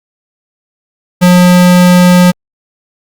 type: tone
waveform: square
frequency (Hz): 179.1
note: F3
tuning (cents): +44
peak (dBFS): -3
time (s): 1.21-2.32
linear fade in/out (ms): 20
effects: Opus 48 kbps